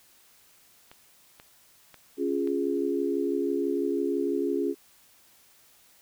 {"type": "clicks", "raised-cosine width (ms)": 0.3, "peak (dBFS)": -31, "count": 4, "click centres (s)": [0.915, 1.399, 1.943, 2.474]}
{"type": "chord", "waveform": "sine", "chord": "Db major", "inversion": "none", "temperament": "equal", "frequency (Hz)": [277.2, 349.2, 415.3], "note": ["Db4", "F4", "Ab4"], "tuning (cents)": [0, 0, 0], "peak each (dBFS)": -29, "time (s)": [2.17, 4.75], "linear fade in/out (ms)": 50}
{"effects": ["white hiss -59 dBFS RMS until 6.01 s"]}